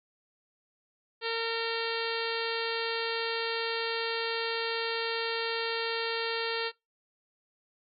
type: harmonic tone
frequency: 457.4 Hz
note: A#4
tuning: 33 cents flat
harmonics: 1 / 2 / 3 / 4 / 5 / 6 / 7 / 8 / 9 / 10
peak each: -33 / -39 / -39 / -38 / -42 / -39 / -40 / -42 / -41 / -42 dBFS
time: 1.21-6.72 s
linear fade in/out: 50 ms
effects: noise-tail reverb RT60 0.2 s tail -22 dB re dry